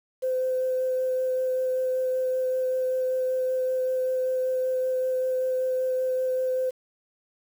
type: tone with vibrato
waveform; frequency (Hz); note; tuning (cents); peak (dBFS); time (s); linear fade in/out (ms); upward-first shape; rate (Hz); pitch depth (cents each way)
sine; 514; C5; -31; -22; 0.22-6.71; 20; sine; 5.2; 9
effects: tanh soft clip ceiling -18 dBFS + 8-bit